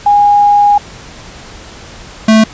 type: tone pair in turn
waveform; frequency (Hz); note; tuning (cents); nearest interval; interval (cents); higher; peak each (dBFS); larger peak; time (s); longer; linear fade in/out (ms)
sine / square; 820 / 219.5; G#5 / A3; -22 / -4; octave + major seventh; 2282; first; -4; neither; 0.06-0.78 / 2.28-2.44; first; 5
effects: pink hiss -32 dBFS RMS until 2.53 s + resampled to 16000 Hz